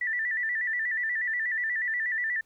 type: tone with vibrato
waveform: sine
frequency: 1866 Hz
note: A#6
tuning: 1 cent sharp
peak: -26 dBFS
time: 0.01-2.41 s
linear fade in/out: 5 ms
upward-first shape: square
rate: 8.3 Hz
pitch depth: 81 cents each way
effects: pink hiss -69 dBFS RMS until 2.45 s